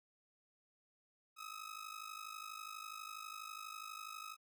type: ring-modulated tone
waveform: sawtooth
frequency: 1274 Hz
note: D#6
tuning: 41 cents sharp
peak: -40 dBFS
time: 1.36-4.37 s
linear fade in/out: 50 ms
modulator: 26.1 Hz
effects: none